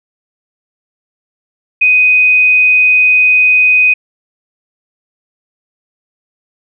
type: tone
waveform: sine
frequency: 2500 Hz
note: D#7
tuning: 8 cents sharp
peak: -5 dBFS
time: 1.81-3.94 s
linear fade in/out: 10 ms
effects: none